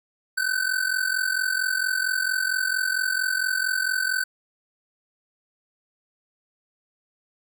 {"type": "ring-modulated tone", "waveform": "square", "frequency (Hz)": 1523, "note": "F#6", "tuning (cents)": 50, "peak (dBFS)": -20, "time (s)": [0.37, 4.24], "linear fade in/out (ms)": 10, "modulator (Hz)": 22.2, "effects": []}